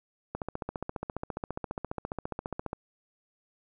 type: click train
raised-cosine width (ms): 1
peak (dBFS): -19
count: 36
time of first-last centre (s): 0.35-2.731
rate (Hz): 14.7
effects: none